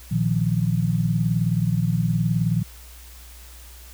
sine chord, Bb suspended fourth, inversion none, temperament equal, 116.54 / 155.56 / 174.61 Hz, Bb2 / Eb3 / F3, 0 / 0 / 0 cents, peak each -23 dBFS, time 0.11-2.63 s, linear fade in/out 10 ms, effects added 60 Hz sine -42 dBFS peak until 3.93 s + white hiss -47 dBFS RMS until 3.93 s

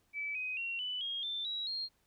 sine tone with pitch steps, 2304 / 2513 / 2740 / 2988 / 3258 / 3553 / 3875 / 4226 Hz, D7 / D#7 / F7 / F#7 / G#7 / A7 / B7 / C8, -34 / +17 / -34 / +16 / -34 / +16 / -34 / +16 cents, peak -35 dBFS, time 0.13-1.89 s, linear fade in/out 50 ms, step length 220 ms, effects pink hiss -74 dBFS RMS until 2.06 s

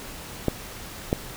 clicks, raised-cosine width 2 ms, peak -7 dBFS, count 2, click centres 0.483 / 1.129 s, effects pink hiss -39 dBFS RMS until 1.36 s

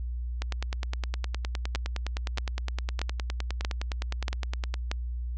two click trains, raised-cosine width 0.2 ms, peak -15 / -12 dBFS, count 43 / 6, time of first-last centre 0.42-4.741 / 1.75-4.915 s, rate 9.72 / 1.58 Hz, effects added 60 Hz sine -30 dBFS peak until 5.37 s + low-pass 7000 Hz 12 dB/octave

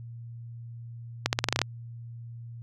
accelerating click train, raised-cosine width 0.2 ms, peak -5 dBFS, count 9, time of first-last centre 1.26-1.617 s, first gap 69 ms, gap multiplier 0.87, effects added 117 Hz sine -39 dBFS peak until 2.62 s

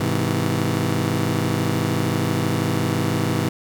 20% pulse chord, Ab augmented, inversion none, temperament just, 103.83 / 129.78 / 162.23 Hz, Ab2 / C3 / E3, 0 / -14 / -27 cents, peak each -19 dBFS, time 0-3.49 s, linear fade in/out 5 ms, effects none

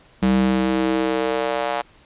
square tone with high-pass filter sweep, 64.5 Hz, C2, 24 cents flat, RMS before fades -20 dBFS, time 0.22-1.82 s, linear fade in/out 10 ms, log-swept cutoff 170 to 720 Hz, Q 2.4, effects pink hiss -52 dBFS RMS until 2.05 s + resampled to 8000 Hz

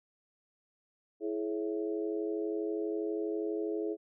harmonic tone with a mistuned harmonic, 110 Hz, A2, in tune, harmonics 3 / 4 / 5 / 6, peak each -35 / -34 / -44 / -46 dBFS, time 1.2-3.97 s, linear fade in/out 50 ms, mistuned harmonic 4, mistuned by -71 cents, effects none

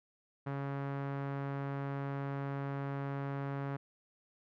sawtooth tone with low-pass filter, 139.1 Hz, C#3, 6 cents sharp, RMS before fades -38 dBFS, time 0.46-3.77 s, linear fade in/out 10 ms, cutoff 1500 Hz, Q 1.2, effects none

